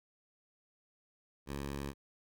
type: tone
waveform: 10% pulse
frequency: 70.1 Hz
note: C#2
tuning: 20 cents sharp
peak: -30 dBFS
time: 1.46-1.94 s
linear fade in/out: 50 ms
effects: none